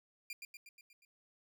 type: tone with echo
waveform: sawtooth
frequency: 2393 Hz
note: D7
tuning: 32 cents sharp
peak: -38 dBFS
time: 0.3-0.33 s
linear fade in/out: 2 ms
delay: 120 ms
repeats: 6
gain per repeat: -4 dB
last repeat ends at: 1.05 s
effects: none